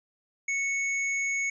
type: tone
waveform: square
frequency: 2211 Hz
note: C#7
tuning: 5 cents flat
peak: -27 dBFS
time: 0.48-1.5 s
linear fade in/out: 5 ms
effects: resampled to 22050 Hz